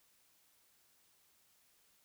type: silence
effects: white hiss -71 dBFS RMS until 2.04 s